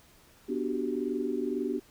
sine chord, G major seventh, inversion first, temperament equal, 246.9 / 293.7 / 370 / 392 Hz, B3 / D4 / F#4 / G4, 0 / 0 / 0 / 0 cents, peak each -34 dBFS, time 0.48-1.8 s, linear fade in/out 20 ms, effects pink hiss -59 dBFS RMS until 1.9 s

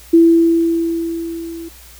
sine tone with level ramp, 332.9 Hz, E4, 17 cents sharp, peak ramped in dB -4 to -27 dBFS, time 0.13-1.69 s, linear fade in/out 10 ms, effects added 60 Hz sine -42 dBFS peak until 1.99 s + white hiss -42 dBFS RMS until 1.99 s

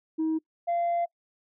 sine tone pair in turn, 317.9 / 688.6 Hz, D#4 / F5, +37 / -25 cents, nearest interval octave + minor second, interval 1338 cents, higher second, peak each -22 dBFS, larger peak neither, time 0.18-0.39 / 0.67-1.06 s, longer second, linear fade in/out 20 ms, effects noise-tail reverb RT60 0.1 s tail -24 dB re dry + tanh soft clip ceiling -22 dBFS

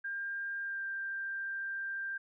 sine tone with pitch glide, 1600 to 1583.5 Hz, G6 to G6, +35 to +17 cents, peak -35 dBFS, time 0.04-2.18 s, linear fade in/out 10 ms, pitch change -18 cents, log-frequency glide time 0.62-0.83 s, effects none

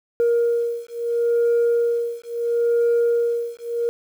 sine beating tone pair, 470.2 / 470.94 Hz, A#4 / A#4, +15 / +18 cents, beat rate 0.74 Hz, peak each -19 dBFS, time 0.2-3.89 s, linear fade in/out 0 ms, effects tanh soft clip ceiling -13 dBFS + 8-bit

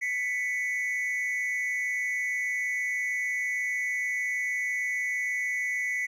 triangle tone pair together, 1990.6 / 2217 Hz, B6 / C#7, +13 / 0 cents, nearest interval major second, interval 187 cents, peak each -27 / -30 dBFS, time 0.01-6.07 s, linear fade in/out 20 ms, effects none

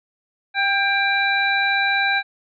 harmonic tone with a mistuned harmonic, 787 Hz, G5, 7 cents sharp, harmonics 1 / 2 / 3 / 5, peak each -23 / -20 / -22 / -26 dBFS, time 0.54-2.23 s, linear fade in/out 50 ms, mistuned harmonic 2, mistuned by +27 cents, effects none

